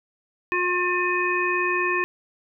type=harmonic tone; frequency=358.2 Hz; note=F4; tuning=44 cents sharp; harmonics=1 / 3 / 5 / 7; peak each=-26 / -26 / -26 / -26 dBFS; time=0.52-2.04 s; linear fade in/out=0 ms; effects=none